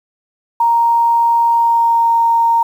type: tone with pitch glide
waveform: sine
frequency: 932.3 to 925.3 Hz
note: A#5 to A#5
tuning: 0 to -13 cents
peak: -9 dBFS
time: 0.6-2.63 s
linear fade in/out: 5 ms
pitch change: -13 cents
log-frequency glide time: 1.48-2.11 s
effects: 7-bit